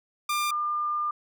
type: tone pair in turn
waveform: sawtooth / sine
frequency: 1196 / 1201.5 Hz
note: D6 / D6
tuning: +31 / +39 cents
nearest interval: unison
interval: 8 cents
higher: second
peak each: -21 / -25 dBFS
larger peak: first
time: 0.29-0.51 / 0.51-1.11 s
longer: second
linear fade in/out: 5 ms
effects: none